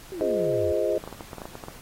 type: exponential sweep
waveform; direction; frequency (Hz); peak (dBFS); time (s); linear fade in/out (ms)
sine; down; 395.3 to 77.5; -32; 0.12-0.72; 0
type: chord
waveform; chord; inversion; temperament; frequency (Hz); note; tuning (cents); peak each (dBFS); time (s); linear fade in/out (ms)
sine; F minor seventh; none; equal with one note detuned; 349.2 / 415.3 / 516.3 / 622.3; F4 / Ab4 / C5 / Eb5; 0 / 0 / -23 / 0; -29 / -27 / -28 / -26; 0.21-0.98; 0
type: clicks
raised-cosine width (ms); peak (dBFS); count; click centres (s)
1; -23; 11; 1.039 / 1.076 / 1.127 / 1.208 / 1.332 / 1.383 / 1.418 / 1.455 / 1.554 / 1.638 / 1.684
effects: pink hiss -47 dBFS RMS until 1.81 s + AAC 48 kbps